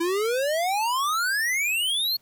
square exponential sweep, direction up, 329.6 to 4400 Hz, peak -23 dBFS, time 0-2.17 s, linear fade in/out 10 ms, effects pink hiss -63 dBFS RMS until 2.21 s

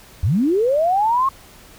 sine linear sweep, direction up, 69.3 to 1100 Hz, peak -14 dBFS, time 0.23-1.29 s, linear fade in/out 5 ms, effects pink hiss -45 dBFS RMS until 1.78 s

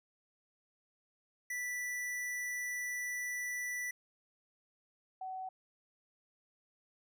square / sine tone pair in turn, 1971 / 752.9 Hz, B6 / F#5, -4 / +30 cents, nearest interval octave + perfect fourth, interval 1666 cents, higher first, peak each -37 / -39 dBFS, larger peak first, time 1.5-3.91 / 5.21-5.49 s, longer first, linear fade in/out 5 ms, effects none

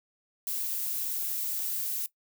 violet noise, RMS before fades -32 dBFS, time 0.47-2.06 s, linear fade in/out 0 ms, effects noise-tail reverb RT60 0.1 s tail -18 dB re dry

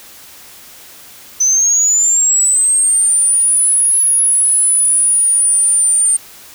sine linear two-way sweep, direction up then down, 6040 to 10548 to 8900 Hz, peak -8 dBFS, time 1.4-6.17 s, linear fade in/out 10 ms, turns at 3.95 s, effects tanh soft clip ceiling -4 dBFS + white hiss -38 dBFS RMS until 6.54 s

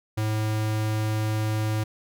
square tone, 108.2 Hz, A2, 29 cents flat, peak -24 dBFS, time 0.17-1.84 s, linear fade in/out 10 ms, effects none

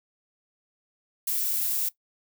violet noise, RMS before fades -27 dBFS, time 1.27-1.89 s, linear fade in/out 5 ms, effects noise-tail reverb RT60 0.1 s tail -18 dB re dry

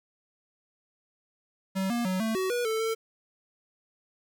square tone with pitch steps, 191.1 / 237.4 / 186 / 222.3 / 375.7 / 484.1 / 441.9 / 448.2 Hz, G3 / A#3 / F#3 / A3 / F#4 / B4 / A4 / A4, -44 / +32 / +9 / +18 / +26 / -35 / +7 / +32 cents, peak -27 dBFS, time 1.75-2.95 s, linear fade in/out 20 ms, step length 150 ms, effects 11-bit

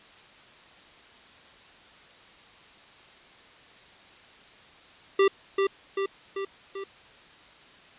square tone with echo, 392 Hz, G4, in tune, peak -18 dBFS, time 5.19-5.28 s, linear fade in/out 5 ms, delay 390 ms, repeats 4, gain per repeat -4 dB, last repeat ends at 6.84 s, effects white hiss -52 dBFS RMS until 7.98 s + resampled to 8000 Hz

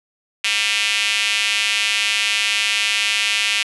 square tone with high-pass filter, 106 Hz, G#2, 36 cents sharp, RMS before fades -19 dBFS, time 0.44-3.63 s, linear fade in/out 5 ms, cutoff 2600 Hz, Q 3.1, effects resampled to 24000 Hz

